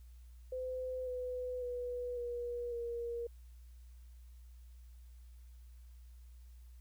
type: tone with pitch steps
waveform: sine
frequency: 511 / 500.8 / 490.8 / 480.9 / 471.3 Hz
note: C5 / B4 / B4 / B4 / A#4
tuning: -41 / +24 / -11 / -46 / +19 cents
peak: -37 dBFS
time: 0.52-3.27 s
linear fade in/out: 5 ms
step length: 550 ms
effects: added 60 Hz sine -52 dBFS peak until 6.8 s + white hiss -73 dBFS RMS until 6.8 s